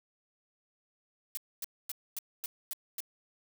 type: noise bursts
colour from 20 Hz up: blue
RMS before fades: -37 dBFS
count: 7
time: 1.35-3.004 s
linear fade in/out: 0 ms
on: 22 ms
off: 250 ms
effects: none